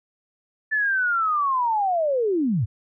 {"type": "linear sweep", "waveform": "sine", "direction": "down", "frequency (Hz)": [1760, 88], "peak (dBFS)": -19, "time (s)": [0.71, 2.66], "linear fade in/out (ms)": 20, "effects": []}